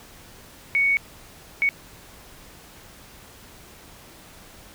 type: tone bursts at uneven times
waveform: sine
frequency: 2227 Hz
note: C#7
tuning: 7 cents sharp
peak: -17 dBFS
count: 2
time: 0.75-0.97 / 1.62-1.69 s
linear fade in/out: 0 ms
effects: pink hiss -47 dBFS RMS until 4.74 s